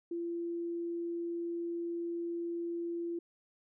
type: tone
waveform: sine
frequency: 340.9 Hz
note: F4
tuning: 42 cents flat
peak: -34 dBFS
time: 0.11-3.19 s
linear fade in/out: 5 ms
effects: none